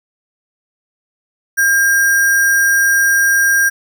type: tone with sample-and-hold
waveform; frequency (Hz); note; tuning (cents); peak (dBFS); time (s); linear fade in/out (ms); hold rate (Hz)
sine; 1606; G6; +41; -9; 1.57-3.7; 20; 7350
effects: none